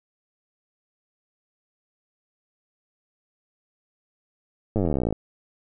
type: slowing click train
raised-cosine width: 2 ms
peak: -11 dBFS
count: 28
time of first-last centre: 4.76-5.126 s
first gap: 9 ms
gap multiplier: 1.03
effects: none